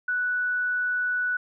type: tone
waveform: sine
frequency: 1480 Hz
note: F#6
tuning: in tune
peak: -23 dBFS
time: 0.08-1.37 s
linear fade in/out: 5 ms
effects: none